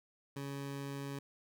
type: tone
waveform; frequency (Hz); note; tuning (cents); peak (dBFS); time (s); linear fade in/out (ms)
20% pulse; 139.5; C#3; +11; -35; 0.36-1.19; 5
effects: none